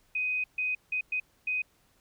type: tone bursts at uneven times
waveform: sine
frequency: 2504 Hz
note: D#7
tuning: 10 cents sharp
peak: -27 dBFS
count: 5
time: 0.15-0.44 / 0.58-0.75 / 0.92-1.01 / 1.12-1.2 / 1.47-1.62 s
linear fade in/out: 5 ms
effects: pink hiss -67 dBFS RMS until 2 s